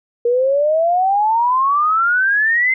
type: exponential sweep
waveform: sine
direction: up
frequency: 469.2 to 2093 Hz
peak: -12 dBFS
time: 0.25-2.74 s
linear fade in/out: 5 ms
effects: none